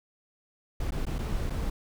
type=noise with dropouts; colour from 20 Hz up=brown; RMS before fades=-30 dBFS; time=0.8-1.7 s; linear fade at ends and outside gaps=5 ms; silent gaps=0.907-0.92 / 1.054-1.066 / 1.184-1.188 / 1.499-1.503 s; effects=none